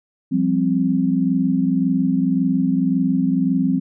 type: chord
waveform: sine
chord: F suspended second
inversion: none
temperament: just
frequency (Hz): 174.61 / 196.44 / 261.9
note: F3 / G3 / C4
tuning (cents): 0 / +4 / +2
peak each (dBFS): -21 / -21 / -18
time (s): 0.31-3.8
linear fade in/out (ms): 20
effects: none